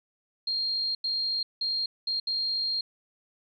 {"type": "tone bursts at uneven times", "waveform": "sine", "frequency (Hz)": 4216, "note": "C8", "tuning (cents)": 12, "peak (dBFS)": -26, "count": 5, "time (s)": [[0.47, 0.95], [1.04, 1.43], [1.61, 1.86], [2.07, 2.2], [2.27, 2.81]], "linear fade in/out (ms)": 5, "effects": []}